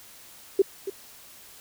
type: tone with echo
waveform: sine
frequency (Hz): 390.4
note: G4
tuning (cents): -7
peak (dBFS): -14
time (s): 0.59-0.62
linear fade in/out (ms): 5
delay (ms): 280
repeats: 1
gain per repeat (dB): -13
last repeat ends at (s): 0.9
effects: white hiss -49 dBFS RMS until 1.6 s